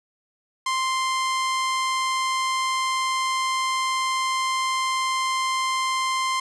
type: tone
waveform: sawtooth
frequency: 1046.5 Hz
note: C6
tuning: in tune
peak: -18 dBFS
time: 0.66-6.4 s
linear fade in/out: 5 ms
effects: resampled to 22050 Hz + 8-bit